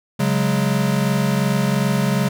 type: chord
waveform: square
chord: C# suspended fourth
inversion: none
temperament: equal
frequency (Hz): 138.59 / 185 / 207.7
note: C#3 / F#3 / G#3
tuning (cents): 0 / 0 / 0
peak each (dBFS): -21 / -22 / -22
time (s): 0.19-2.29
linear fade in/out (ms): 10
effects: none